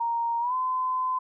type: tone with pitch glide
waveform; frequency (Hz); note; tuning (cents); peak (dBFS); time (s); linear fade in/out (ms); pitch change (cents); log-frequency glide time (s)
sine; 932.3 to 1022.6; A#5 to C6; 0 to -40; -24; 0-1.19; 10; +160; 0.4-0.54
effects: none